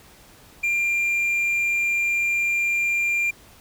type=tone; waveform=triangle; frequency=2388 Hz; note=D7; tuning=28 cents sharp; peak=-18 dBFS; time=0.63-3.31 s; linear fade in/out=10 ms; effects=pink hiss -50 dBFS RMS until 3.6 s